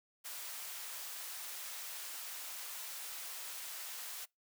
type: high-pass noise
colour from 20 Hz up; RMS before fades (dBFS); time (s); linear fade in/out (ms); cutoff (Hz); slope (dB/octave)
white; -45; 0.24-4.26; 20; 700; 12
effects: noise-tail reverb RT60 0.2 s tail -26 dB re dry